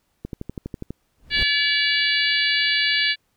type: click train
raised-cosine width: 3 ms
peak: -17 dBFS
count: 9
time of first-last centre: 0.25-0.906 s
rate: 12.2 Hz
type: noise with exponential growth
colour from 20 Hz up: brown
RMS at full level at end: -24 dBFS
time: 1.17-1.43 s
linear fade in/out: 2 ms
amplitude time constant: 55 ms
type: harmonic tone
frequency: 573 Hz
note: D5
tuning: 43 cents flat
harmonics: 3 / 4 / 5 / 6 / 7 / 8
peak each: -23 / -24 / -25 / -26 / -26 / -27 dBFS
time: 1.3-3.16 s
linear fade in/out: 50 ms
effects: pink hiss -69 dBFS RMS until 3.36 s